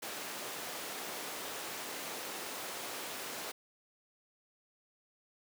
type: high-pass noise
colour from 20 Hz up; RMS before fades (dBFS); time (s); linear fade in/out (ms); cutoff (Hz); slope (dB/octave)
pink; -42; 0.02-3.52; 10; 370; 12
effects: none